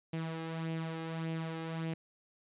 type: tone with flanger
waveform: sawtooth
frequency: 162.7 Hz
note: E3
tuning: 22 cents flat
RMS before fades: -38 dBFS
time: 0.13-1.94 s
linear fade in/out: 5 ms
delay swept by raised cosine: 0.35 to 2.45 ms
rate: 1.7 Hz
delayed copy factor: +0.5
effects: resampled to 8000 Hz